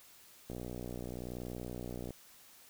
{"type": "click train", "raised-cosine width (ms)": 2, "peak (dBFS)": -29, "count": 99, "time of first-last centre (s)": [0.5, 2.107], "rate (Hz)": 61, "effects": ["white hiss -59 dBFS RMS until 2.69 s"]}